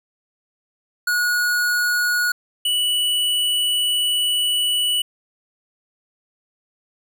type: tone pair in turn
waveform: square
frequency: 1453 / 2953 Hz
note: F#6 / F#7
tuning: -32 / -4 cents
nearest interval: octave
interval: 1228 cents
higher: second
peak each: -18 dBFS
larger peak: neither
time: 1.07-2.32 / 2.65-5.02 s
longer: second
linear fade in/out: 5 ms
effects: none